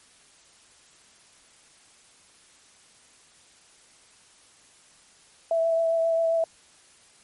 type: tone with vibrato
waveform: sine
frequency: 659.3 Hz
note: E5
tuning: in tune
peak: -20 dBFS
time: 5.51-6.44 s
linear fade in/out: 2 ms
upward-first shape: triangle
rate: 7.5 Hz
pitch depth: 17 cents each way
effects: white hiss -56 dBFS RMS until 7.23 s + MP3 48 kbps